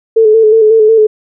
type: tone with vibrato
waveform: sine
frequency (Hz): 438.7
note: A4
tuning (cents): -5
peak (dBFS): -3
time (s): 0.16-1.07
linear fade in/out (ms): 10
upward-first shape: square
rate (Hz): 5.5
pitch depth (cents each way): 37
effects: none